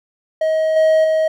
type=tone with level steps; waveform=triangle; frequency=633 Hz; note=D#5; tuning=30 cents sharp; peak=-12 / -8 / -11 dBFS; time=0.41-1.28 s; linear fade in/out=5 ms; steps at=0.76 / 1.04 s; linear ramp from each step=5 ms; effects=none